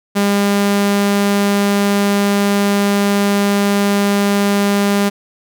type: tone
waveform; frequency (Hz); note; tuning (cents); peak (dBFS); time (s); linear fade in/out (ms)
sawtooth; 201.6; G3; +49; -8; 0.15-5.1; 20
effects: none